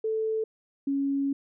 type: tone pair in turn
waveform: sine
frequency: 440 / 277.2 Hz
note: A4 / C#4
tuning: 0 / 0 cents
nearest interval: minor sixth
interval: 800 cents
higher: first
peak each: -25 / -24 dBFS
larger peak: second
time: 0.04-0.44 / 0.87-1.33 s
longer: second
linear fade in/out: 5 ms
effects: none